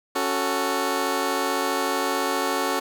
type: chord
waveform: 15% pulse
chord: F# minor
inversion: second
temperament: just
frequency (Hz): 277.5 / 370 / 444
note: C#4 / F#4 / A4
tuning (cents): +2 / 0 / +16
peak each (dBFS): -21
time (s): 0.15-2.8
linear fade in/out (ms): 10
effects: none